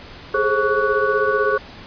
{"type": "tone cluster", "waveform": "sine", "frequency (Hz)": [411.3, 427.1, 532, 1129, 1478], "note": ["G#4", "G#4", "C5", "C#6", "F#6"], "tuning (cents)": [-17, 48, 29, 31, -2], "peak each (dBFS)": -22, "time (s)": [0.34, 1.58], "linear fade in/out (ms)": 5, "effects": ["pink hiss -39 dBFS RMS until 1.86 s", "resampled to 11025 Hz"]}